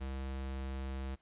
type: tone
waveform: square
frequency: 66.6 Hz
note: C2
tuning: 31 cents sharp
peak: -38 dBFS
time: 0-1.16 s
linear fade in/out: 20 ms
effects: pink hiss -73 dBFS RMS until 1.21 s + resampled to 8000 Hz